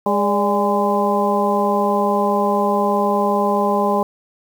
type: harmonic tone with a mistuned harmonic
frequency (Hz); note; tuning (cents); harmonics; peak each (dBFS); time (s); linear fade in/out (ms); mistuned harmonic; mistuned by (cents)
204.8; G#3; -24; 1 / 2 / 3 / 4 / 5; -21 / -21 / -21 / -21 / -21; 0.06-4.03; 2; 3; -69
effects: 7-bit